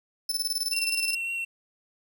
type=tone with tremolo; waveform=sawtooth; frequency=5274 Hz; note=E8; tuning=in tune; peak=-22 dBFS; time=0.29-1.15 s; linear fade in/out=5 ms; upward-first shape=square; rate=19 Hz; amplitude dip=70%
type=tone with vibrato; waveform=triangle; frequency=2728 Hz; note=F7; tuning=41 cents flat; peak=-27 dBFS; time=0.72-1.45 s; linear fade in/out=10 ms; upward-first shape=triangle; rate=5.4 Hz; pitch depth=13 cents each way
effects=10-bit